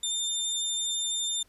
25% pulse tone, 3603 Hz, A7, 40 cents sharp, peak -24 dBFS, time 0.03-1.43 s, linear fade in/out 5 ms, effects pink hiss -64 dBFS RMS until 1.48 s + resampled to 32000 Hz

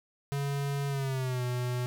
square tone with pitch glide, 140.7 to 123.91 Hz, C#3 to B2, +26 to +6 cents, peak -30 dBFS, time 0.32-1.86 s, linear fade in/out 0 ms, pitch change -220 cents, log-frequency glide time 0.88-1.43 s, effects none

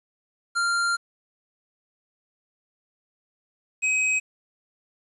square tone pair in turn, 1390 / 2533 Hz, F6 / D#7, -9 / +30 cents, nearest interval minor seventh, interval 1039 cents, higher second, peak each -22 / -21 dBFS, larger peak second, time 0.55-0.97 / 3.82-4.2 s, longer first, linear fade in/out 20 ms, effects resampled to 24000 Hz + 9-bit

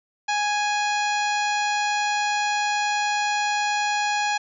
harmonic tone with a mistuned harmonic, 830.6 Hz, G#5, in tune, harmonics 1 / 2 / 3 / 4 / 5 / 6 / 7 / 8, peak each -23 / -28 / -29 / -35 / -34 / -40 / -38 / -37 dBFS, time 0.28-4.38 s, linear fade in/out 10 ms, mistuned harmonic 8, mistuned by +80 cents, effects none

